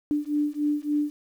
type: beating tone pair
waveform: sine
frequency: 293.7 / 297.2 Hz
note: D4 / D4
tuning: 0 / +21 cents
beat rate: 3.5 Hz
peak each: -26 dBFS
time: 0.11-1.1 s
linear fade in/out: 0 ms
effects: 9-bit